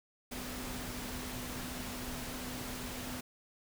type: tone in noise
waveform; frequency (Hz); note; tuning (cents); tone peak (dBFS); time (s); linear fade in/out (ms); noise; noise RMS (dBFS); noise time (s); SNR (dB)
sine; 250; B3; +21; -45; 0.31-3.21; 10; pink; -42; 0.31-3.21; -6
effects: none